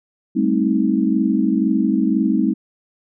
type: chord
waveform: sine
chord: A half-diminished seventh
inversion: third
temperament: just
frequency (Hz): 198 / 220 / 264 / 316.8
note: G3 / A3 / C4 / Eb4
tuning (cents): +18 / 0 / +16 / +31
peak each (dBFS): -20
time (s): 0.35-2.54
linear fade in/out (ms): 20
effects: none